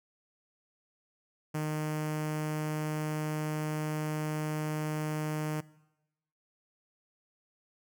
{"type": "tone with notch filter", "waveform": "sawtooth", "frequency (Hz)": 153.5, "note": "D#3", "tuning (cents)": -23, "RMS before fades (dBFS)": -33, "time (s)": [1.54, 5.61], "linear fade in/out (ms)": 10, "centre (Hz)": 3800, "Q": 1.5, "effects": ["noise-tail reverb RT60 0.9 s tail -20 dB re dry"]}